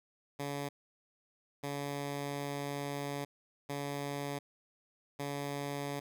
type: tone bursts at uneven times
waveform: 10% pulse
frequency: 142.3 Hz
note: C#3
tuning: 46 cents sharp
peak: -28 dBFS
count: 4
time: 0.39-0.69 / 1.63-3.25 / 3.69-4.39 / 5.19-6 s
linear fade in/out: 10 ms
effects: none